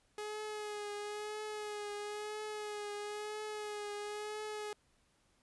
sawtooth tone with vibrato, 419.6 Hz, G#4, 18 cents sharp, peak -36 dBFS, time 0.18-4.73 s, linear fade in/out 2 ms, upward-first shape triangle, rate 1 Hz, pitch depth 35 cents each way, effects pink hiss -73 dBFS RMS until 5.42 s + resampled to 24000 Hz

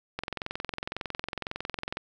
click train, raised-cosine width 0.3 ms, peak -16 dBFS, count 40, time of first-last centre 0.19-1.971 s, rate 21.9 Hz, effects none

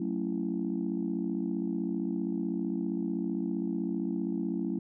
sine chord, F# minor seventh, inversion none, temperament just, 185 / 222 / 277.5 / 333 Hz, F#3 / A3 / C#4 / E4, 0 / +16 / +2 / +18 cents, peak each -34 dBFS, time 0-4.79 s, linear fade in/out 5 ms, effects tanh soft clip ceiling -21 dBFS

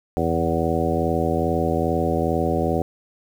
harmonic tone with a mistuned harmonic, 82.41 Hz, E2, in tune, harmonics 1 / 2 / 3 / 4 / 5 / 6 / 7 / 9, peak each -27 / -27 / -27 / -27 / -27 / -27 / -27 / -27 dBFS, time 0.17-2.82 s, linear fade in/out 0 ms, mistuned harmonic 1, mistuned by +39 cents, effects 8-bit

